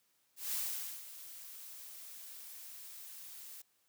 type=noise with ADSR envelope; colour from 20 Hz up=blue; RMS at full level=-36 dBFS; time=0.36-3.62 s; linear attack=170 ms; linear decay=490 ms; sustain=-14 dB; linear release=7 ms; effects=white hiss -75 dBFS RMS until 3.88 s + high-pass 80 Hz 12 dB/octave